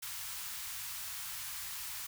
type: band-stop noise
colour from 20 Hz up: white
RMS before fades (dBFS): -42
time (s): 0.02-2.07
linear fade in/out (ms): 10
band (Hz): 130 to 910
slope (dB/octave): 24
effects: none